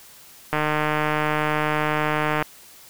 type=click train; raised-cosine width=0.5 ms; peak=-7 dBFS; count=289; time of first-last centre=0.53-2.425 s; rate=152 Hz; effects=white hiss -47 dBFS RMS until 2.89 s